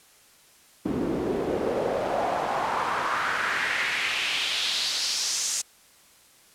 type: noise with band-pass filter sweep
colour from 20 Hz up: pink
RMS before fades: -27 dBFS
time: 0.85-5.62 s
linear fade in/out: 10 ms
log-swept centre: 260 to 7100 Hz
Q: 2.6
effects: white hiss -56 dBFS RMS until 6.54 s + low-pass 12000 Hz 12 dB/octave